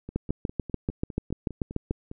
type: two click trains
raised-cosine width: 3 ms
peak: -24 / -13 dBFS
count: 11 / 13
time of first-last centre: 0.09-2.114 / 0.16-1.909 s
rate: 4.94 / 6.86 Hz
effects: none